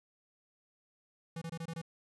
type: tone bursts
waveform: square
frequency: 165.2 Hz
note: E3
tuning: 4 cents sharp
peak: -39 dBFS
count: 6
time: 1.36-1.816 s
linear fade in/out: 5 ms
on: 56 ms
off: 24 ms
effects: resampled to 24000 Hz + 12-bit